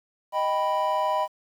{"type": "chord", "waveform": "triangle", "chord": "Eb augmented", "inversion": "none", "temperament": "equal", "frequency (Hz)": [622.3, 784, 987.8], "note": ["Eb5", "G5", "B5"], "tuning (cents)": [0, 0, 0], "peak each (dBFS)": [-25, -27, -23], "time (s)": [0.32, 1.28], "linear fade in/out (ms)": 50, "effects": ["9-bit"]}